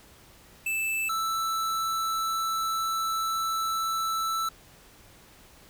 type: tone pair in turn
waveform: square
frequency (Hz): 2637 / 1321.5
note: E7 / E6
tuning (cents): 0 / +4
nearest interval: octave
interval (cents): 1196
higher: first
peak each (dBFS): -27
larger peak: neither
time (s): 0.66-1.09 / 1.09-4.49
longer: second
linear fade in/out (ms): 5
effects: pink hiss -54 dBFS RMS until 5.69 s